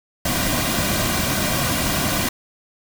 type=noise with comb filter; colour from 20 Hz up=pink; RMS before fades=-21 dBFS; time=0.25-2.29 s; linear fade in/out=5 ms; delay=2.3 ms; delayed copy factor=-0.6; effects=none